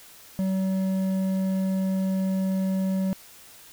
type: tone with hard clipping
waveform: triangle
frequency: 190 Hz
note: F#3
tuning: 46 cents sharp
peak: -24 dBFS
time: 0.39-3.13 s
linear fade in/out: 0 ms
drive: 10 dB
effects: white hiss -49 dBFS RMS until 3.72 s